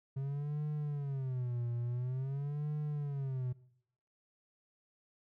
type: tone with vibrato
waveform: triangle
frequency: 133.7 Hz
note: C3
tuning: 38 cents sharp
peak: -32 dBFS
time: 0.16-3.53 s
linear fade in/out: 10 ms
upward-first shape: sine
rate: 0.48 Hz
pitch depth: 200 cents each way
effects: noise-tail reverb RT60 0.7 s tail -19 dB re dry